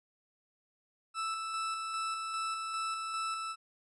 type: tone with tremolo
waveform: 40% pulse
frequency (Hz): 1318.5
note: E6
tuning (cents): 0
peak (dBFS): -32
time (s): 1.14-3.56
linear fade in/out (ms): 50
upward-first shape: square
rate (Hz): 2.5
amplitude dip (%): 30
effects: resampled to 24000 Hz